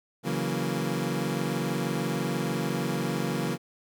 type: chord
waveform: 25% pulse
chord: F# dominant seventh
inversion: second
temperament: equal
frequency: 138.59 / 164.81 / 185 / 233.1 Hz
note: C#3 / E3 / F#3 / A#3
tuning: 0 / 0 / 0 / 0 cents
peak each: -29 dBFS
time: 0.23-3.58 s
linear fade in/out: 50 ms
effects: none